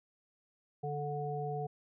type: harmonic tone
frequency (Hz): 146.3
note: D3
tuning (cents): -6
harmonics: 1 / 3 / 5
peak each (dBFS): -38 / -39 / -39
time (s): 0.83-1.67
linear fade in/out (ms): 10
effects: none